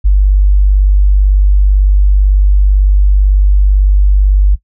sine tone, 49 Hz, G1, in tune, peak -4 dBFS, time 0.04-4.56 s, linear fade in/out 20 ms, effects noise-tail reverb RT60 0.1 s tail -19 dB re dry

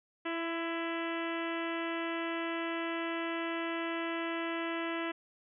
harmonic tone with a mistuned harmonic, 332.5 Hz, E4, 15 cents sharp, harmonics 1 / 2 / 3 / 4 / 5 / 6 / 7 / 8 / 9 / 10, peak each -36 / -41 / -43 / -43 / -44 / -43 / -48 / -46 / -48 / -54 dBFS, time 0.25-5.12 s, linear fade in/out 10 ms, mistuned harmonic 3, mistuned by +17 cents, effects none

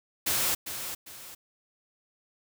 white noise with echo, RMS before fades -27 dBFS, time 0.26-0.55 s, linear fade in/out 10 ms, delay 400 ms, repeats 2, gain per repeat -9 dB, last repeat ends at 1.35 s, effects none

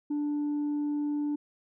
sine tone, 293.7 Hz, D4, in tune, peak -25 dBFS, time 0.1-1.36 s, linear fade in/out 10 ms, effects tanh soft clip ceiling -26 dBFS

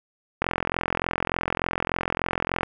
click train, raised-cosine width 0.5 ms, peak -8 dBFS, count 97, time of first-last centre 0.42-2.632 s, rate 43.4 Hz, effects none

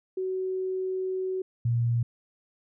sine tone pair in turn, 374.8 / 118.05 Hz, F#4 / A#2, +22 / +22 cents, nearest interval octave + minor sixth, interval 2000 cents, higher first, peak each -27 / -22 dBFS, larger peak second, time 0.17-1.42 / 1.65-2.03 s, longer first, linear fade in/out 5 ms, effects none

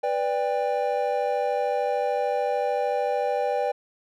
triangle chord, G major, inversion first, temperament equal with one note detuned, 493.9 / 587.3 / 796.8 Hz, B4 / D5 / G5, 0 / 0 / +28 cents, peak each -25 dBFS, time 0.03-3.72 s, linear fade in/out 10 ms, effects none

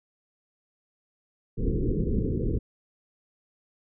pink low-pass noise, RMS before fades -26 dBFS, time 1.57-2.59 s, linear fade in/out 20 ms, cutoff 480 Hz, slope 96 dB/octave, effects none

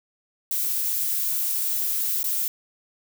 violet noise with dropouts, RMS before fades -25 dBFS, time 0.51-2.48 s, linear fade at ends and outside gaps 2 ms, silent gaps 2.231-2.241 s, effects none

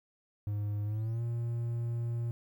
triangle tone with pitch glide, 103.6 to 117.64 Hz, G#2 to A#2, -4 to +16 cents, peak -29 dBFS, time 0.47-2.31 s, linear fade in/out 0 ms, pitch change +220 cents, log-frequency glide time 0.84-1.22 s, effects 11-bit

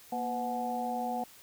sine tone cluster, 237.7 / 502 / 735 / 854 Hz, A#3 / B4 / F#5 / G#5, +34 / +28 / -12 / +48 cents, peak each -37 / -40 / -33 / -40 dBFS, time 0.12-1.24 s, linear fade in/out 5 ms, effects white hiss -55 dBFS RMS until 1.42 s

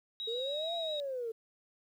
sine tone with vibrato, 3810 Hz, A#7, 37 cents sharp, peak -36 dBFS, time 0.2-1 s, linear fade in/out 0 ms, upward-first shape sine, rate 7.3 Hz, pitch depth 11 cents each way
sine linear two-way sweep, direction up then down, 440 to 690 to 440 Hz, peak -34 dBFS, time 0.27-1.32 s, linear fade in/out 10 ms, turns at 0.74 s
effects tanh soft clip ceiling -26 dBFS + 11-bit

